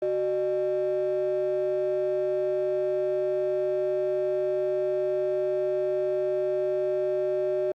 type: ring-modulated tone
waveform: triangle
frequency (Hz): 489.3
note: B4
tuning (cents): -16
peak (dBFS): -17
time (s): 0.02-7.72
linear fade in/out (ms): 5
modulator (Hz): 116
effects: tanh soft clip ceiling -19 dBFS + Opus 48 kbps